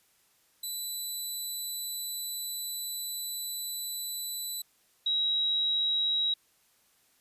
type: tone pair in turn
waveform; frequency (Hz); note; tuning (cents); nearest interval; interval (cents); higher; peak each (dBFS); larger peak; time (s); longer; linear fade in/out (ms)
10% pulse / sine; 3978 / 3849; B7 / B7; +12 / -45; minor second; 57; first; -25; neither; 0.63-4.62 / 5.06-6.34; first; 5
effects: white hiss -67 dBFS RMS until 7.2 s + resampled to 32000 Hz